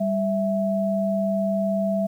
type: tone pair together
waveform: sine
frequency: 196.81 / 659.3 Hz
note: G3 / E5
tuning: +7 / 0 cents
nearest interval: octave + major sixth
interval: 2093 cents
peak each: -23 dBFS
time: 0-2.07 s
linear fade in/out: 10 ms
effects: 9-bit